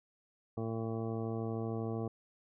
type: harmonic tone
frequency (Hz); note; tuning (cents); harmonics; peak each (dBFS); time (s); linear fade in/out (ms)
112.9; A2; +45; 1 / 2 / 3 / 4 / 5 / 6 / 7 / 9 / 10; -38 / -40 / -42 / -41 / -51 / -47 / -50 / -59 / -53; 0.57-2.08; 5
effects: none